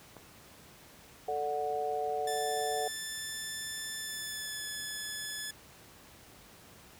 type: click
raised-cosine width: 1 ms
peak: -33 dBFS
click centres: 0.167 s
type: harmonic tone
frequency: 147.2 Hz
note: D3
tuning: 4 cents sharp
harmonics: 3 / 4 / 5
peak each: -35 / -39 / -33 dBFS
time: 1.28-2.88 s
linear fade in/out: 5 ms
type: tone with pitch glide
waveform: 10% pulse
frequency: 1760 to 1717.8 Hz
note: A6 to A6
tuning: 0 to -42 cents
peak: -28 dBFS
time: 2.27-5.51 s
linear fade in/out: 5 ms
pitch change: -42 cents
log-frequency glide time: 3.97-4.67 s
effects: pink hiss -55 dBFS RMS until 6.99 s + high-pass 60 Hz 12 dB/octave